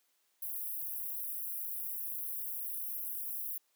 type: high-pass noise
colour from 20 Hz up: white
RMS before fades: -39 dBFS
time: 0.42-3.58 s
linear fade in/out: 5 ms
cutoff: 11000 Hz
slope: 48 dB/octave
effects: white hiss -75 dBFS RMS until 3.75 s + high-pass 300 Hz 12 dB/octave